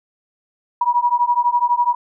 sine beating tone pair, 959 / 971 Hz, A#5 / B5, +49 / -30 cents, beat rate 12 Hz, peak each -17 dBFS, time 0.81-1.95 s, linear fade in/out 5 ms, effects none

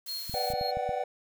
blue noise, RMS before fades -42 dBFS, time 0.06-0.53 s, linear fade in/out 5 ms
triangle tone with tremolo, 4252 Hz, C8, 27 cents sharp, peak -32 dBFS, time 0.07-0.72 s, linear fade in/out 20 ms, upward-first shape sine, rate 3.7 Hz, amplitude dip 60%
clicks, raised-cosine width 5 ms, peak -28 dBFS, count 7, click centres 0.296 / 0.34 / 0.503 / 0.537 / 0.612 / 0.771 / 0.892 s
triangle chord, G major seventh, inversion first, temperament equal with one note detuned, 493.9 / 587.3 / 740 / 768.3 Hz, B4 / D5 / F#5 / G5, 0 / 0 / 0 / -35 cents, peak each -33 / -33 / -32 / -32 dBFS, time 0.34-1.04 s, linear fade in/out 5 ms
effects none

